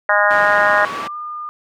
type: harmonic tone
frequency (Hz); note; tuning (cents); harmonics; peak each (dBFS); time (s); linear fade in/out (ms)
205.7; G#3; -16; 3 / 4 / 5 / 6 / 7 / 8 / 9; -18 / -20 / -20 / -21 / -18 / -19 / -19; 0.09-0.85; 2
type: band-pass noise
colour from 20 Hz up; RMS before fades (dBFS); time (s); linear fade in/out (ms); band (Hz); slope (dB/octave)
white; -29; 0.3-1.08; 10; 130 to 1900; 12
type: tone with pitch glide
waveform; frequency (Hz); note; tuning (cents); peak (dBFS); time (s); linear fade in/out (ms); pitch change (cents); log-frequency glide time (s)
sine; 1124 to 1211.7; C#6 to D#6; +24 to -46; -25; 0.67-1.49; 0; +130; 0.91-1.16
effects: none